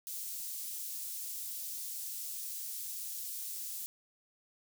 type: high-pass noise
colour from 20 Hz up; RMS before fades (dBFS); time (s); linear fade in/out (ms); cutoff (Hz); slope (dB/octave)
white; -41; 0.07-3.86; 0; 6100; 12
effects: none

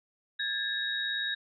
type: tone cluster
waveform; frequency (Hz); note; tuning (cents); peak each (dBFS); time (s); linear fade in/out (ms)
sine; 1631 / 1749 / 3789; G#6 / A6 / A#7; -32 / -11 / +27; -34 / -37 / -32; 0.39-1.35; 10
effects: none

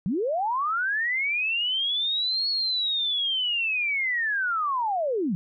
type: linear two-way sweep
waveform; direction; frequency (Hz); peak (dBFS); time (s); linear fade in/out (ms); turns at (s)
sine; up then down; 159 to 4382 to 159; -23; 0.06-5.35; 0; 2.49
effects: none

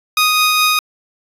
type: tone with tremolo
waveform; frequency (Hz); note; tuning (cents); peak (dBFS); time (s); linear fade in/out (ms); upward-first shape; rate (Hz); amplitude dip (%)
15% pulse; 1244.5; D#6; 0; -4; 0.17-0.79; 2; triangle; 4.8; 25
effects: resampled to 32000 Hz

